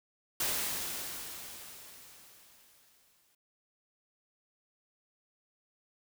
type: noise with exponential decay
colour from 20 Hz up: white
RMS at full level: -31 dBFS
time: 0.4-3.35 s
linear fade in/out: 5 ms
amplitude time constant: 640 ms
effects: none